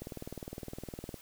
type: click train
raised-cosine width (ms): 2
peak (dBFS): -27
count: 23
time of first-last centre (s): 0.02-1.142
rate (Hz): 19.6
effects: white hiss -55 dBFS RMS until 1.21 s